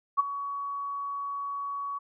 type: tone with ADSR envelope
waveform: sine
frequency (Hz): 1125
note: C#6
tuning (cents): +25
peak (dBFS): -17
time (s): 0.17-1.99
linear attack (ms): 25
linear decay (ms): 19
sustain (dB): -14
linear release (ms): 16
effects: none